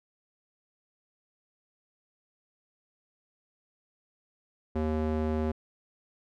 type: tone with band-pass filter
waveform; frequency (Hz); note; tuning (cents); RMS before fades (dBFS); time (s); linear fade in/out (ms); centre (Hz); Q
square; 77.78; D#2; 0; -29; 4.75-5.52; 10; 350; 0.81
effects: none